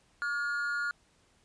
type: tone with amplitude modulation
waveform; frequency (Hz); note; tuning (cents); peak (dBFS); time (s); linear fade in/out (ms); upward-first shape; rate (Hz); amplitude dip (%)
triangle; 1424; F6; +33; -25; 0.22-0.91; 0; sine; 278; 65
effects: pink hiss -67 dBFS RMS until 1.44 s + resampled to 22050 Hz